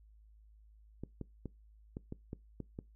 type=clicks; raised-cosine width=3 ms; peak=-28 dBFS; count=8; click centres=1.036 / 1.213 / 1.457 / 1.969 / 2.124 / 2.331 / 2.603 / 2.789 s; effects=noise-tail reverb RT60 0.2 s tail -22 dB re dry + added 53 Hz sine -58 dBFS peak until 2.95 s